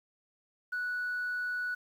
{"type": "tone", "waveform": "sine", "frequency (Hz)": 1475, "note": "F#6", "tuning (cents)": -6, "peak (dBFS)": -30, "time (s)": [0.72, 1.75], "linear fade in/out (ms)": 10, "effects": ["tanh soft clip ceiling -28 dBFS", "10-bit"]}